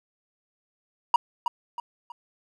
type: tone with echo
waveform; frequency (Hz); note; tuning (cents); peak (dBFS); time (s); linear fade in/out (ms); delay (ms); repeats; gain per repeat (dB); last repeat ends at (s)
triangle; 952; A#5; +36; -12; 1.14-1.16; 2; 320; 3; -8; 2.12
effects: none